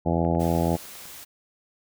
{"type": "harmonic tone", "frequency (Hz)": 83.9, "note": "E2", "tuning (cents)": 31, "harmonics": [1, 2, 3, 4, 5, 6, 7, 8, 9, 10], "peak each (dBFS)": [-28, -25, -29, -29, -34, -31, -32, -31, -33, -33], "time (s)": [0.05, 0.77], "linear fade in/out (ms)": 20}
{"type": "click train", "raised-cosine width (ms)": 0.5, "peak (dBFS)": -32, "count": 9, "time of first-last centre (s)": [0.25, 1.055], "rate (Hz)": 9.94}
{"type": "noise", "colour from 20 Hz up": "white", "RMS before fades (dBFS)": -42, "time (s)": [0.39, 1.25], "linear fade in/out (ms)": 20}
{"effects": []}